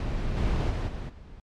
brown noise with level steps, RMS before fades -29 / -25 / -28 / -34 / -46 dBFS, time 0-1.4 s, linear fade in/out 2 ms, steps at 0.36 / 0.69 / 0.87 / 1.08 s, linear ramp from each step 20 ms, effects low-pass 5000 Hz 12 dB/octave + MP3 96 kbps

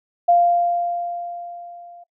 sine tone with level ramp, 696 Hz, F5, 6 cents flat, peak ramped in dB -10 to -40 dBFS, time 0.28-2.04 s, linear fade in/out 10 ms, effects noise-tail reverb RT60 0.1 s tail -20 dB re dry

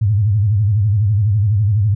sine tone with vibrato, 103.83 Hz, G#2, in tune, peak -11 dBFS, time 0.01-1.95 s, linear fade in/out 10 ms, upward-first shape sine, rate 12 Hz, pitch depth 140 cents each way, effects none

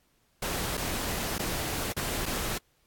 pink noise with dropouts, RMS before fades -32 dBFS, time 0.42-2.58 s, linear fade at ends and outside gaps 5 ms, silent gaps 0.771-0.775 / 1.383-1.393 / 1.925-1.965 / 2.256-2.261 s, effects pink hiss -69 dBFS RMS until 2.86 s + AAC 64 kbps

